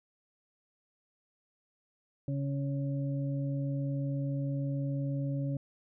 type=harmonic tone; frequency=139.1 Hz; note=C#3; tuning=6 cents sharp; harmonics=1 / 2 / 4; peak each=-31 / -37 / -43 dBFS; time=2.28-5.57 s; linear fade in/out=2 ms; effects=none